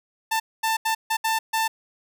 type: tone bursts at uneven times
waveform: sawtooth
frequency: 890 Hz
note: A5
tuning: 20 cents sharp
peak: -17 dBFS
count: 6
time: 0.31-0.4 / 0.63-0.77 / 0.85-0.95 / 1.1-1.17 / 1.24-1.39 / 1.53-1.68 s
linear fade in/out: 10 ms
effects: none